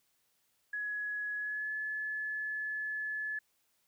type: tone with pitch glide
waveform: sine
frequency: 1683 to 1719.4 Hz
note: G#6 to A6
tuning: +23 to -40 cents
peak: -34 dBFS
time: 0.73-3.39 s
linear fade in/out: 5 ms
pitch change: +37 cents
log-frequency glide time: 1.36-1.72 s
effects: white hiss -75 dBFS RMS until 3.87 s